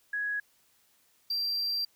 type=tone pair in turn; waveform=sine / triangle; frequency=1668 / 4718 Hz; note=G#6 / D8; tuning=+7 / +7 cents; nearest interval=octave + tritone; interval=1800 cents; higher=second; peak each=-29 / -27 dBFS; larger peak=second; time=0.13-0.4 / 1.3-1.85 s; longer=second; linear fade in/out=5 ms; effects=white hiss -67 dBFS RMS until 1.95 s